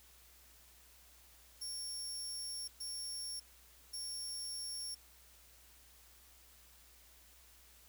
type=tone bursts at uneven times; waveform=25% pulse; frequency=5490 Hz; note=F8; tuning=31 cents flat; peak=-36 dBFS; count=3; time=1.61-2.68 / 2.8-3.4 / 3.93-4.95 s; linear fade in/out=10 ms; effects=added 60 Hz sine -66 dBFS peak until 7.88 s + white hiss -63 dBFS RMS until 7.88 s